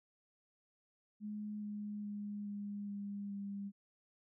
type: tone with pitch steps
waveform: sine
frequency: 210 / 207.9 / 205.9 / 203.9 / 201.9 / 199.94 Hz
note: G#3 / G#3 / G#3 / G#3 / G#3 / G3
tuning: +19 / +2 / -15 / -32 / -49 / +34 cents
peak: -40 dBFS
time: 1.2-3.72 s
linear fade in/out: 50 ms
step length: 420 ms
effects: none